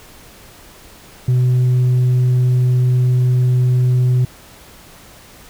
sine tone, 125.7 Hz, B2, 31 cents sharp, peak -8 dBFS, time 1.28-4.25 s, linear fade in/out 5 ms, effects tanh soft clip ceiling -10 dBFS + pink hiss -42 dBFS RMS until 5.49 s

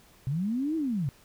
sine linear two-way sweep, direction up then down, 124.2 to 329.6 to 124.2 Hz, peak -26 dBFS, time 0.27-1.09 s, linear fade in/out 0 ms, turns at 0.76 s, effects pink hiss -58 dBFS RMS until 1.24 s

